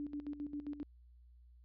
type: tone with tremolo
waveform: sine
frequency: 291.5 Hz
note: D4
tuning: 13 cents flat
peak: -38 dBFS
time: 0-0.83 s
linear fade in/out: 0 ms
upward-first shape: square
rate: 7.5 Hz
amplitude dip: 70%
effects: added 60 Hz sine -58 dBFS peak until 1.64 s + resampled to 11025 Hz